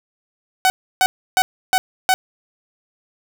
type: tone bursts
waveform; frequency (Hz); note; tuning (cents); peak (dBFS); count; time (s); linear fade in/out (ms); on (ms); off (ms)
sawtooth; 750; F#5; +23; -8; 5; 0.65-2.14; 0; 50; 310
effects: none